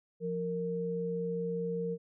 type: tone pair together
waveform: sine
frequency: 174.61 / 462.5 Hz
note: F3 / A#4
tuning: 0 / -14 cents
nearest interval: octave + perfect fourth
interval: 1686 cents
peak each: -36 / -33 dBFS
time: 0.2-1.98 s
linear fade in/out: 50 ms
effects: none